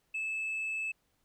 sine tone, 2614 Hz, E7, 15 cents flat, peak -30 dBFS, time 0.14-0.92 s, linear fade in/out 10 ms, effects tanh soft clip ceiling -31 dBFS + pink hiss -75 dBFS RMS until 1.24 s

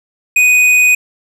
triangle tone with hard clipping, 2489 Hz, D#7, in tune, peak -8 dBFS, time 0.36-0.95 s, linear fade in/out 5 ms, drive 12 dB, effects none

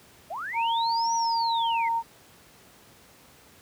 sine linear two-way sweep, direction up then down, 587.3 to 5920 to 1981 Hz, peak -31 dBFS, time 0.3-1.89 s, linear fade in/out 10 ms, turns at 1.14 s
sine tone, 920 Hz, A#5, 23 cents flat, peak -23 dBFS, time 0.53-2.03 s, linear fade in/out 50 ms
effects pink hiss -54 dBFS RMS until 3.61 s + high-pass 80 Hz 12 dB/octave

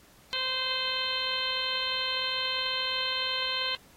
harmonic tone, 518 Hz, C5, 17 cents flat, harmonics 1 / 2 / 3 / 4 / 5 / 6 / 7 / 8, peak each -43 / -38 / -39 / -40 / -38 / -32 / -38 / -34 dBFS, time 0.33-3.75 s, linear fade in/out 0 ms, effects pink hiss -58 dBFS RMS until 3.96 s + AAC 48 kbps

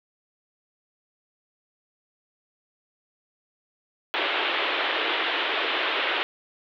white band-pass noise, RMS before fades -26 dBFS, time 4.14-6.23 s, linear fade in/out 0 ms, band 310 to 3500 Hz, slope 48 dB/octave, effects none

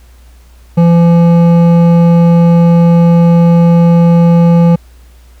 triangle tone with hard clipping, 169.9 Hz, F3, 47 cents flat, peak -5 dBFS, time 0.77-4.76 s, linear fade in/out 10 ms, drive 14 dB, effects added 60 Hz sine -36 dBFS peak until 5.4 s + pink hiss -48 dBFS RMS until 5.4 s

